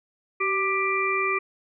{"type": "harmonic tone with a mistuned harmonic", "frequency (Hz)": 394, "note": "G4", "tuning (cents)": 9, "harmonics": [1, 3, 5, 6], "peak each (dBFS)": [-28, -26, -31, -26], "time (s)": [0.4, 1.39], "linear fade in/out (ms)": 10, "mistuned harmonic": 1, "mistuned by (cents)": -42, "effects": []}